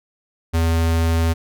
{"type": "tone", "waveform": "square", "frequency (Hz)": 82.41, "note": "E2", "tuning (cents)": 0, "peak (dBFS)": -16, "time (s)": [0.53, 1.34], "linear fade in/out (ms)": 20, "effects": []}